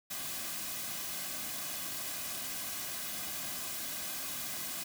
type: noise with comb filter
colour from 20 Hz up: white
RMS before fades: -39 dBFS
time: 0.1-4.84 s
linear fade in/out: 10 ms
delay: 2.2 ms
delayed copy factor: -0.6
effects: none